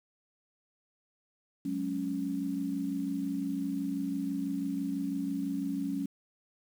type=chord; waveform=sine; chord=F# suspended second; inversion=none; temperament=equal with one note detuned; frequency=185 / 210.9 / 277.2 Hz; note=F#3 / G#3 / C#4; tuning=0 / +27 / 0 cents; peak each=-37 / -38 / -32 dBFS; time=1.65-6.06 s; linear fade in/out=5 ms; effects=9-bit